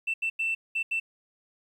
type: tone bursts at uneven times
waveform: sine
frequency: 2675 Hz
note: E7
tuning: 25 cents sharp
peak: -24 dBFS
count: 5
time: 0.07-0.14 / 0.22-0.3 / 0.39-0.55 / 0.75-0.83 / 0.91-1 s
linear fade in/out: 10 ms
effects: tanh soft clip ceiling -22 dBFS + 10-bit